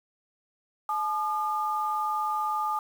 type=tone pair together; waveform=sine; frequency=857 / 1212 Hz; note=A5 / D#6; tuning=-46 / -46 cents; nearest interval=tritone; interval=600 cents; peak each=-29 / -28 dBFS; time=0.89-2.79 s; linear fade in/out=2 ms; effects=8-bit